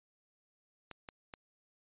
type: clicks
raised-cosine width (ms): 0.3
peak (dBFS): -29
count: 3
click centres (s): 0.913 / 1.088 / 1.338
effects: resampled to 8000 Hz